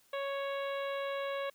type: harmonic tone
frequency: 554.4 Hz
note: C#5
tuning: in tune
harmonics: 1 / 2 / 3 / 4 / 5 / 6 / 7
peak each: -35 / -41 / -45 / -47 / -49 / -51 / -52 dBFS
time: 0.13-1.5 s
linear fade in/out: 5 ms
effects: white hiss -67 dBFS RMS until 1.54 s